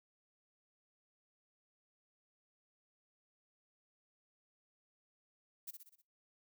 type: noise with echo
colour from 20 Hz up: violet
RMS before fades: -45 dBFS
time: 5.67-5.71 s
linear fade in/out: 10 ms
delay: 62 ms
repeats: 5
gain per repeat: -5 dB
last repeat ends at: 6.02 s
effects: noise-tail reverb RT60 0.3 s tail -23 dB re dry